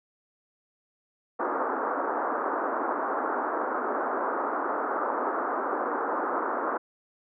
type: band-pass noise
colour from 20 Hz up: white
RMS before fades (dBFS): -29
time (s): 1.39-6.78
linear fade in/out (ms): 10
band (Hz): 260 to 1400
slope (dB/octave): 48
effects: none